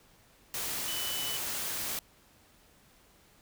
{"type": "tone in noise", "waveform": "sine", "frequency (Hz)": 2988, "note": "F#7", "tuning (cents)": 16, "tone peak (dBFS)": -37, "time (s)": [0.88, 1.37], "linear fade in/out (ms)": 2, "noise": "white", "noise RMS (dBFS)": -35, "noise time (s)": [0.54, 1.99], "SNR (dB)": -5, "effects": ["pink hiss -62 dBFS RMS until 3.41 s"]}